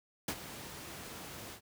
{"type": "noise with ADSR envelope", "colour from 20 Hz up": "pink", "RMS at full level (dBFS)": -33, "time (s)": [0.28, 1.61], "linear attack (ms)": 4, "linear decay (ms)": 59, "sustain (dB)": -13, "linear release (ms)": 84, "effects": ["high-pass 80 Hz 12 dB/octave"]}